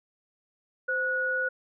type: tone pair together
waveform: sine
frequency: 517 / 1462.3 Hz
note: C5 / F#6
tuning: -21 / -21 cents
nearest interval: octave + tritone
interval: 1800 cents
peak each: -32 / -26 dBFS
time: 0.88-1.49 s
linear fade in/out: 10 ms
effects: none